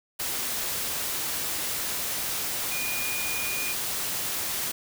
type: tone in noise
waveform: sine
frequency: 2439 Hz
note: D#7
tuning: 35 cents flat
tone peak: -32 dBFS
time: 2.71-3.73 s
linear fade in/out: 10 ms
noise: white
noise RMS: -30 dBFS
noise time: 0.19-4.72 s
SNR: -5 dB
effects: none